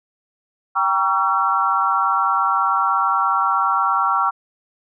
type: chord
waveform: sine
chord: G diminished seventh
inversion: none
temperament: just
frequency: 784 / 940.8 / 1128.9 / 1354.7 Hz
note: G5 / Bb5 / Db6 / Fb6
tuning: 0 / +16 / +31 / +47 cents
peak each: -23 / -23 / -20 / -19 dBFS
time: 0.75-4.31 s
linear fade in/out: 20 ms
effects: none